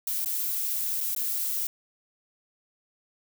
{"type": "noise with dropouts", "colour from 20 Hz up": "violet", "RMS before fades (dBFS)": -29, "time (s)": [0.07, 1.67], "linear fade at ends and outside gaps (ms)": 2, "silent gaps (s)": [[0.247, 0.258], [1.005, 1.009], [1.149, 1.163]], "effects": []}